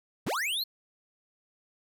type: linear sweep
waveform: square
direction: up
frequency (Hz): 57.6 to 4367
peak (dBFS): -29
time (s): 0.26-0.64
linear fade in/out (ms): 10
effects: none